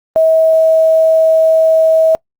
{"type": "tone with quantisation", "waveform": "sine", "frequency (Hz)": 643, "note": "E5", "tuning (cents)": -43, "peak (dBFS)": -6, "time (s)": [0.16, 2.15], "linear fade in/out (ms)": 0, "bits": 6, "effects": ["noise-tail reverb RT60 0.1 s tail -25 dB re dry", "Opus 24 kbps"]}